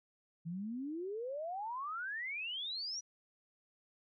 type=exponential sweep; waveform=sine; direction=up; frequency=159.5 to 5920 Hz; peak=-38 dBFS; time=0.45-3.01 s; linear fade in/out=20 ms; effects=none